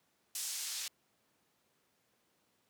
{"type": "noise with band-pass filter sweep", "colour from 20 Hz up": "white", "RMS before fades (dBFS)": -40, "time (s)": [0.35, 0.88], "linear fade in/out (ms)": 2, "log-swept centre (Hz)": [7400, 4600], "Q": 0.93, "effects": ["pink hiss -75 dBFS RMS until 2.69 s", "high-pass 150 Hz 12 dB/octave"]}